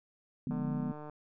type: chord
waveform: sine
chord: D diminished seventh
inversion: none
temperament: equal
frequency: 146.83 / 174.61 / 207.7 / 246.9 Hz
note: D3 / F3 / Ab3 / Cb4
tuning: 0 / 0 / 0 / 0 cents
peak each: -37 / -39 / -39 / -35 dBFS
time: 0.47-0.92 s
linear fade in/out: 2 ms
type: click train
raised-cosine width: 1 ms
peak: -32 dBFS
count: 89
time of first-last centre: 0.51-1.097 s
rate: 150 Hz
effects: none